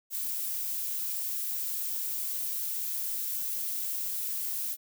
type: noise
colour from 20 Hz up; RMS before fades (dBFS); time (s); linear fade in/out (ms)
violet; -33; 0.1-4.77; 50
effects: none